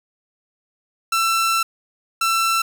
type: tone bursts at uneven times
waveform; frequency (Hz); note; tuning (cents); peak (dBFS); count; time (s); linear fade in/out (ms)
sawtooth; 1340; E6; +28; -13; 2; 1.12-1.63 / 2.21-2.62; 5
effects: none